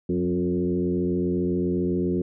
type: tone with frequency modulation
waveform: sine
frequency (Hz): 270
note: C#4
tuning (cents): -45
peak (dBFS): -21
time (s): 0.09-2.22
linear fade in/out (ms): 5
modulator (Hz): 87.5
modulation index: 1.6
effects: none